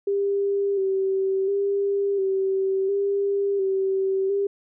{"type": "tone with vibrato", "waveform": "sine", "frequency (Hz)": 392, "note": "G4", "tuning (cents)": 0, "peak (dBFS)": -20, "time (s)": [0.07, 4.47], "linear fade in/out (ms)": 5, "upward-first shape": "square", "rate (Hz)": 0.71, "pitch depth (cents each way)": 32, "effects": []}